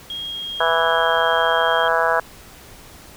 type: tone with pitch glide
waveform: sine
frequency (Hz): 3261 to 3214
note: G#7 to G7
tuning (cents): -32 to +43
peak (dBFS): -26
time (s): 0.1-1.88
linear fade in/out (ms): 2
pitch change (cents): -25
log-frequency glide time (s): 0.3-1.08
type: harmonic tone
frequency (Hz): 164.81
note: E3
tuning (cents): 0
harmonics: 3 / 4 / 5 / 6 / 7 / 8 / 9 / 10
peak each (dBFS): -24 / -21 / -26 / -22 / -27 / -25 / -24 / -24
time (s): 0.6-2.2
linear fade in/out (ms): 5
effects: pink hiss -43 dBFS RMS until 3.16 s